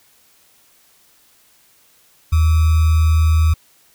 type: tone with sample-and-hold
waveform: sine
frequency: 79.7 Hz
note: D#2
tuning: 42 cents sharp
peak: -10 dBFS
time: 2.32-3.54 s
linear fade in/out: 10 ms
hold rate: 1225 Hz
effects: white hiss -54 dBFS RMS until 3.94 s